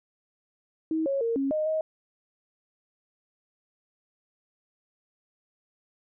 sine tone with pitch steps, 318.8 / 550 / 461.1 / 273.5 / 617 / 630 Hz, D#4 / C#5 / A#4 / C#4 / D#5 / D#5, +42 / -14 / -19 / -23 / -15 / +21 cents, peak -24 dBFS, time 0.91-1.81 s, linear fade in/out 2 ms, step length 150 ms, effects none

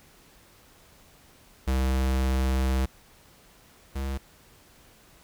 square tone pair in turn, 65.41 / 67.52 Hz, C2 / C#2, 0 / -45 cents, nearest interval minor second, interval 55 cents, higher second, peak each -23 / -29 dBFS, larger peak first, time 1.67-2.86 / 3.95-4.18 s, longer first, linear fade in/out 10 ms, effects pink hiss -56 dBFS RMS until 5.23 s

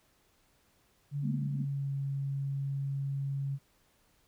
sine tone with pitch glide, 143 to 138.29 Hz, D3 to C#3, -46 to -4 cents, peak -31 dBFS, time 1.11-3.59 s, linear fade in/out 50 ms, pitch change -58 cents, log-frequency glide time 1.28-1.91 s
pink band-pass noise, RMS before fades -38 dBFS, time 1.22-1.65 s, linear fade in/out 20 ms, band 190 to 250 Hz, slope 96 dB/octave
effects pink hiss -69 dBFS RMS until 4.27 s

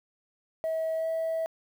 sine tone with pitch glide, 644 to 650 Hz, E5 to E5, -41 to -24 cents, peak -25 dBFS, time 0.64-1.46 s, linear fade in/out 0 ms, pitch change +17 cents, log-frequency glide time 0.95-1.09 s, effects tanh soft clip ceiling -25 dBFS + 9-bit

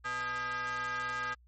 square ring-modulated tone, 186.8 Hz, F#3, 17 cents sharp, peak -31 dBFS, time 0.04-1.35 s, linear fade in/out 20 ms, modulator 1430 Hz, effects added 60 Hz sine -58 dBFS peak until 1.47 s + MP3 32 kbps

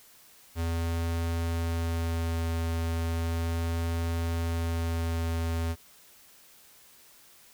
square tone with vibrato, 83.2 Hz, E2, 17 cents sharp, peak -28 dBFS, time 0.55-5.76 s, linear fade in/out 50 ms, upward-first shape sine, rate 0.35 Hz, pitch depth 9 cents each way, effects white hiss -56 dBFS RMS until 7.53 s

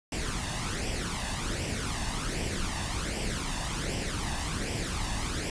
pink noise with flanger, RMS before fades -32 dBFS, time 0.12-5.5 s, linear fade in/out 2 ms, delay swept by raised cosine 0.37 to 1.12 ms, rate 1.3 Hz, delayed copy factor +0.6, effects resampled to 22050 Hz

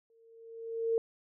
sine tone with exponential growth, 455.8 Hz, A#4, 39 cents flat, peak -24 dBFS, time 0.1-0.98 s, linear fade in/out 1 ms, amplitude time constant 190 ms, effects none

